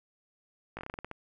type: slowing click train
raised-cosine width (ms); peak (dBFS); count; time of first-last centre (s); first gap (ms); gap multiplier
0.5; -24; 10; 0.77-1.114; 18; 1.18
effects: 11-bit